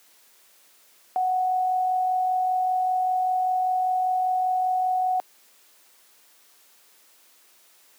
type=tone with amplitude modulation; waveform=sine; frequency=740 Hz; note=F#5; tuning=in tune; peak=-19 dBFS; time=1.16-5.2 s; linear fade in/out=0 ms; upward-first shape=sine; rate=45.1 Hz; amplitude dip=30%; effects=white hiss -57 dBFS RMS until 7.98 s + high-pass 300 Hz 12 dB/octave